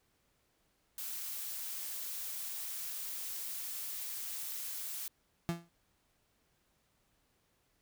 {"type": "noise", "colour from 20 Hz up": "blue", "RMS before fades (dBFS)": -41, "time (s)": [0.98, 5.08], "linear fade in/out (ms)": 2}
{"type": "tone with exponential decay", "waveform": "35% pulse", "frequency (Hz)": 169.7, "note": "F3", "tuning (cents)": -49, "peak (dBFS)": -27, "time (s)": [5.49, 5.69], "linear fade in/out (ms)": 0, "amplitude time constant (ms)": 42}
{"effects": ["pink hiss -75 dBFS RMS until 7.81 s"]}